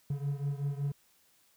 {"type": "beating tone pair", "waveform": "triangle", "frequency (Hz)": [140, 145.3], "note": ["C#3", "D3"], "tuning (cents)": [18, -18], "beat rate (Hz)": 5.3, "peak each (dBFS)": [-31, -34], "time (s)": [0.1, 0.92], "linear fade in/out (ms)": 5, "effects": ["white hiss -67 dBFS RMS until 1.56 s"]}